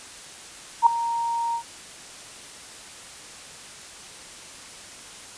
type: tone with ADSR envelope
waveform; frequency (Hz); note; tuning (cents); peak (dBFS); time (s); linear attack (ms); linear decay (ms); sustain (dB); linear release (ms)
sine; 931; A#5; -2; -8; 0.82-1.63; 45; 3; -15; 83
effects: white hiss -42 dBFS RMS until 5.37 s + resampled to 22050 Hz